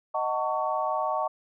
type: chord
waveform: sine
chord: D# half-diminished seventh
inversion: none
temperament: just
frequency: 622.3 / 746.7 / 896 / 1120.1 Hz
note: D#5 / F#5 / A5 / C#6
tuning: 0 / +16 / +31 / +18 cents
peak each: -30 / -31 / -31 / -30 dBFS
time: 0.14-1.28 s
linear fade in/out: 10 ms
effects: none